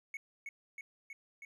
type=tone with echo; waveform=triangle; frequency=2207 Hz; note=C#7; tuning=8 cents flat; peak=-37 dBFS; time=0.14-0.17 s; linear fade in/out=2 ms; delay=320 ms; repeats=4; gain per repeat=-2 dB; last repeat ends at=1.45 s; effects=none